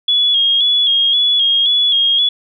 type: tone with vibrato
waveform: sine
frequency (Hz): 3330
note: G#7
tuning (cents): +4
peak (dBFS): -10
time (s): 0.08-2.29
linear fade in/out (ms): 5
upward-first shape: square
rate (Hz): 1.9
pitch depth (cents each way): 40
effects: none